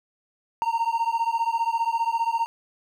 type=beating tone pair; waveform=triangle; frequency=913 / 928 Hz; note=A#5 / A#5; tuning=-36 / -8 cents; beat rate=15 Hz; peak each=-23 dBFS; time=0.62-2.46 s; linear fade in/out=0 ms; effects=none